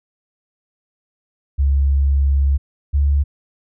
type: tone pair in turn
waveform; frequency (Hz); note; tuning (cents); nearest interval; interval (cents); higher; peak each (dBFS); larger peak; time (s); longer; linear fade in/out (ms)
sine; 69.3 / 71.08; C#2 / C#2; 0 / +44; unison; 44; second; -12; neither; 1.58-2.58 / 2.93-3.24; first; 20
effects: none